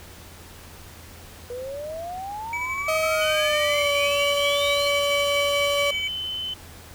sine exponential sweep, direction up, 480 to 4279 Hz, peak -30 dBFS, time 1.5-4.88 s, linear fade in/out 2 ms
triangle tone with tremolo, 2290 Hz, D7, 44 cents flat, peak -24 dBFS, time 2.53-6.08 s, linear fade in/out 2 ms, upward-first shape square, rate 12 Hz, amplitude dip 35%
35% pulse tone with pitch glide, 634 to 571.4 Hz, D#5 to D5, +32 to -48 cents, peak -20 dBFS, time 2.88-5.91 s, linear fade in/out 5 ms, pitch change -180 cents, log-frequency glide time 3.11-3.93 s
sine tone, 3045 Hz, F#7, 49 cents sharp, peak -27 dBFS, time 3.21-6.54 s, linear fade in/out 5 ms
effects added 83 Hz sine -46 dBFS peak until 6.94 s + pink hiss -45 dBFS RMS until 6.94 s

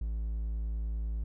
triangle tone, 55 Hz, A1, in tune, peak -29 dBFS, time 0.01-1.24 s, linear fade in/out 5 ms, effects none

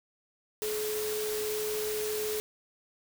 sine tone in noise, 426.9 Hz, G#4, 48 cents sharp, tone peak -31 dBFS, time 0.62-2.4 s, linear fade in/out 0 ms, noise white, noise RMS -37 dBFS, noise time 0.62-2.4 s, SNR +3 dB, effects none

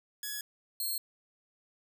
5% pulse tone pair in turn, 1687 / 4240 Hz, G#6 / C8, +27 / +22 cents, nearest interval octave + major third, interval 1595 cents, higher second, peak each -25 dBFS, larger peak neither, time 0.23-0.41 / 0.8-0.98 s, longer neither, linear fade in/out 2 ms, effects none

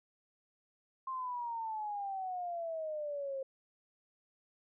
sine exponential sweep, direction down, 1062 to 530 Hz, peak -36 dBFS, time 1.07-3.43 s, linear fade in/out 5 ms, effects none

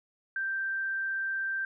sine tone, 1569 Hz, G6, 1 cent sharp, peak -29 dBFS, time 0.36-1.65 s, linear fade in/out 2 ms, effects none

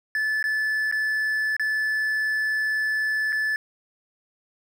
triangle tone with dropouts, 1738 Hz, A6, 22 cents flat, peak -20 dBFS, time 0.15-3.56 s, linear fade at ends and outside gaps 1 ms, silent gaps 0.427-0.44 / 0.914-0.924 / 1.566-1.596 / 3.323-3.327 s, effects 10-bit

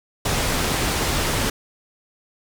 pink low-pass noise, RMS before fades -22 dBFS, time 0.25-1.5 s, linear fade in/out 5 ms, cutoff 11000 Hz, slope 12 dB/octave, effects none

